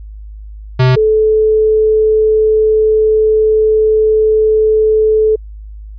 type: tone pair in turn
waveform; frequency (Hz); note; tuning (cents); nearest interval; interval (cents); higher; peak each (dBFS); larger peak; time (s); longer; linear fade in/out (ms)
square / sine; 128.4 / 434.3; C3 / A4; -32 / -23; octave + major sixth; 2109; second; -7; neither; 0.79-0.96 / 0.96-5.36; second; 10
effects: added 52 Hz sine -27 dBFS peak until 5.98 s + resampled to 11025 Hz